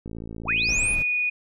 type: click train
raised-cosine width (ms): 3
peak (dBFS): -23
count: 38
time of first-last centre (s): 0.06-0.723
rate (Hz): 55.8
type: linear sweep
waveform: sine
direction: up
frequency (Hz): 311.1 to 10548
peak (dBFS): -27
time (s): 0.44-0.96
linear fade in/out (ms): 50
type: tone with pitch glide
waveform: sine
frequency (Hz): 2489 to 2466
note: D#7 to D#7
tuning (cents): 0 to -16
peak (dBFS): -21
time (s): 0.48-1.3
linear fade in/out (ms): 10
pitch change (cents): -16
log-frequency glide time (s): 0.61-1.05
type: noise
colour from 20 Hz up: brown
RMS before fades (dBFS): -31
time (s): 0.68-1.03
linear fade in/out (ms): 10
effects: none